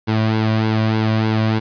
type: tone with flanger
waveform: sawtooth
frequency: 110 Hz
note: A2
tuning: in tune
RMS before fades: -17 dBFS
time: 0.07-1.6 s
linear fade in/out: 20 ms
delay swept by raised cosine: 1.6 to 2.37 ms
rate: 3.3 Hz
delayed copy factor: -0.6
effects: resampled to 11025 Hz + 8-bit